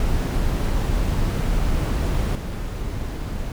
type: noise with level steps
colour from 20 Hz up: brown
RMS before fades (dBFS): -21 / -27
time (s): 0-3.52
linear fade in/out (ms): 2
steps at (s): 2.35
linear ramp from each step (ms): 5
effects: none